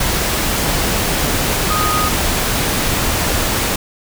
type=tone in noise; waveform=sine; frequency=1244.5 Hz; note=D#6; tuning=in tune; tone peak=-17 dBFS; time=1.7-2.09 s; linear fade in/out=5 ms; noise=pink; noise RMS=-17 dBFS; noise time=0-3.76 s; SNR=-3 dB; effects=none